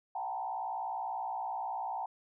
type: tone with frequency modulation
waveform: sine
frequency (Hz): 830.6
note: G#5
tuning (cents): 0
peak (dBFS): -34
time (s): 0.15-2.06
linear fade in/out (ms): 5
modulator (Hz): 60.3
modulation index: 1.8
effects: none